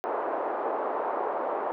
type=band-pass noise; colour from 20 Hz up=white; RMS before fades=-30 dBFS; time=0.04-1.72 s; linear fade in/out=0 ms; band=370 to 980 Hz; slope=24 dB/octave; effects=none